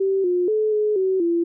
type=tone with pitch steps; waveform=sine; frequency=387.3 / 357 / 430.7 / 423.6 / 378.3 / 339.8 Hz; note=G4 / F4 / A4 / G#4 / F#4 / F4; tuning=-21 / +38 / -37 / +34 / +38 / -47 cents; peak=-17 dBFS; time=0-1.44 s; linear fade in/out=10 ms; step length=240 ms; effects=none